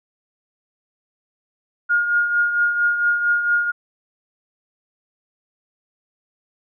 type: tone with tremolo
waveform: sine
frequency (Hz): 1425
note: F6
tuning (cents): +34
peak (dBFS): -13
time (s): 1.89-3.72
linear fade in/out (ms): 20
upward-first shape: triangle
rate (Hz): 4.4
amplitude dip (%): 60
effects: none